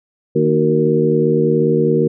harmonic tone with a mistuned harmonic, 77.3 Hz, D#2, 11 cents flat, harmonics 2 / 3 / 4 / 5 / 6, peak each -18 / -19 / -22 / -17 / -16 dBFS, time 0.35-2.08 s, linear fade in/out 10 ms, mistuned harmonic 5, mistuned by -55 cents, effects none

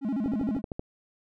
triangle tone with vibrato, 241.2 Hz, B3, 41 cents flat, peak -24 dBFS, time 0.01-0.62 s, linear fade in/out 50 ms, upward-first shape square, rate 13 Hz, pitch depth 230 cents each way
click train, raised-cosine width 2 ms, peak -20 dBFS, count 8, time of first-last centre 0.26-0.794 s, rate 13.1 Hz
effects none

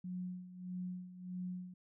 sine tone with tremolo, 181.5 Hz, F#3, 33 cents flat, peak -38 dBFS, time 0.04-1.74 s, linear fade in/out 5 ms, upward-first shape sine, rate 1.6 Hz, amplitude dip 75%, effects none

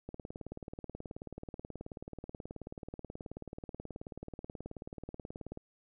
click train, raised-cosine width 2 ms, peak -29 dBFS, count 103, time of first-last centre 0.09-5.574 s, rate 18.6 Hz, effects none

